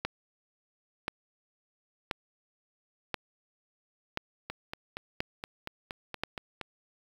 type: two click trains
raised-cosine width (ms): 0.3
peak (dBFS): -14 / -20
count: 7 / 10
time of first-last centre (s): 0.05-6.236 / 4.5-6.613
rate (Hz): 0.97 / 4.26
effects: 7-bit